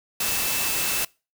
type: tone in noise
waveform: sine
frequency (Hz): 2637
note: E7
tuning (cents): 0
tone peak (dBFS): -33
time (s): 0.2-1.05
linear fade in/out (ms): 5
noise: white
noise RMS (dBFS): -25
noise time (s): 0.2-1.05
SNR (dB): -11
effects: noise-tail reverb RT60 0.3 s tail -24 dB re dry